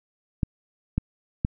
clicks, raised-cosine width 5 ms, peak -10 dBFS, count 3, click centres 0.432 / 0.98 / 1.449 s, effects none

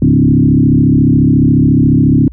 sine tone with frequency modulation, 201.2 Hz, G3, 45 cents sharp, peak -5 dBFS, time 0.02-2.28 s, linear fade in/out 2 ms, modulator 34.2 Hz, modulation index 2.9, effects added 60 Hz sine -28 dBFS peak until 2.32 s

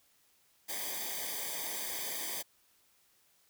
white noise with comb filter, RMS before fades -38 dBFS, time 0.68-2.43 s, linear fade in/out 20 ms, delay 0.73 ms, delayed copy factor -1, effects white hiss -69 dBFS RMS until 3.49 s

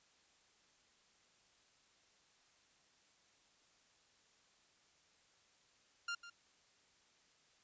sawtooth tone with echo, 1396.9 Hz, F6, in tune, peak -35 dBFS, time 6.08-6.15 s, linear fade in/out 5 ms, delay 150 ms, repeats 1, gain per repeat -13 dB, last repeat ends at 6.3 s, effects white hiss -71 dBFS RMS until 7.63 s + resampled to 16000 Hz

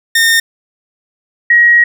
sawtooth / sine tone pair in turn, 1827 / 1896.1 Hz, A#6 / A#6, -35 / +29 cents, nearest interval minor second, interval 64 cents, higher second, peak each -4 dBFS, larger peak neither, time 0.15-0.4 / 1.5-1.84 s, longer second, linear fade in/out 5 ms, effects none

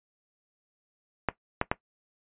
clicks, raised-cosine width 0.5 ms, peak -9 dBFS, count 3, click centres 1.287 / 1.614 / 1.715 s, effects noise-tail reverb RT60 0.1 s tail -17 dB re dry + resampled to 8000 Hz

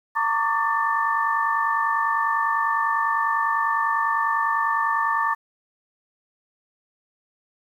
sine tone cluster, 911 / 1136 / 1186 / 1779 Hz, A#5 / C#6 / D6 / A6, -40 / +42 / +17 / +19 cents, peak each -25 / -24 / -26 / -26 dBFS, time 0.15-5.35 s, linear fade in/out 20 ms, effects 9-bit

